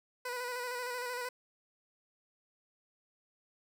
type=tone with vibrato; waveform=15% pulse; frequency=493.9 Hz; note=B4; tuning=in tune; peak=-30 dBFS; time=0.25-1.29 s; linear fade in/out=5 ms; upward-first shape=square; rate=13 Hz; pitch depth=30 cents each way; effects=none